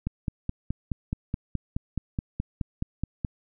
click train, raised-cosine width 5 ms, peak -15 dBFS, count 16, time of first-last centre 0.07-3.248 s, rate 4.72 Hz, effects none

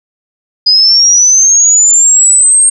sine linear sweep, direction up, 4936 to 8580 Hz, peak -3 dBFS, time 0.66-2.7 s, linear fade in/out 10 ms, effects none

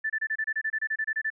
sine tone bursts, 1760 Hz, A6, in tune, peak -25 dBFS, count 15, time 0.04-1.303 s, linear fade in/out 10 ms, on 59 ms, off 27 ms, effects none

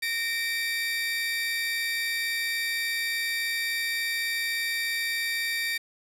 30% pulse tone pair together, 1844.1 / 2321 Hz, A#6 / D7, -19 / -21 cents, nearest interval major third, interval 398 cents, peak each -27 dBFS, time 0.02-5.78 s, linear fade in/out 10 ms, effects resampled to 32000 Hz + 8-bit

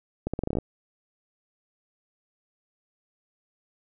accelerating click train, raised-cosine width 2 ms, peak -14 dBFS, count 10, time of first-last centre 0.27-0.586 s, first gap 66 ms, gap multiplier 0.83, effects none

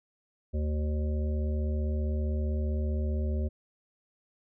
harmonic tone, 75.4 Hz, D2, 46 cents sharp, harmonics 1 / 3 / 5 / 7 / 8, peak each -27 / -37 / -41 / -44 / -45 dBFS, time 0.53-3.49 s, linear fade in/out 20 ms, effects none

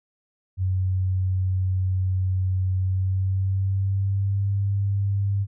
sine tone with pitch glide, 93.4 to 99.53 Hz, F#2 to G2, +17 to +27 cents, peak -20 dBFS, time 0.57-5.47 s, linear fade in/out 50 ms, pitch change +110 cents, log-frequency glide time 2.77-4.51 s, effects none

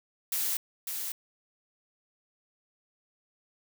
blue noise with echo, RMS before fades -30 dBFS, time 0.32-0.57 s, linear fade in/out 2 ms, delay 550 ms, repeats 1, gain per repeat -5 dB, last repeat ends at 1.12 s, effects none

